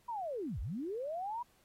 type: linear two-way sweep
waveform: sine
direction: down then up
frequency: 987.8 to 43.65 to 987.8 Hz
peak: -36 dBFS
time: 0.08-1.43 s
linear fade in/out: 10 ms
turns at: 0.6 s
effects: pink hiss -70 dBFS RMS until 1.64 s + AAC 48 kbps